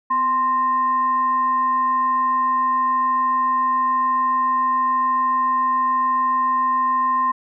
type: tone with frequency modulation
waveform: sine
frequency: 1046.5 Hz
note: C6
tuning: in tune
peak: -16 dBFS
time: 0.1-7.32 s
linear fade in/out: 10 ms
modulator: 793 Hz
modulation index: 0.26
effects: none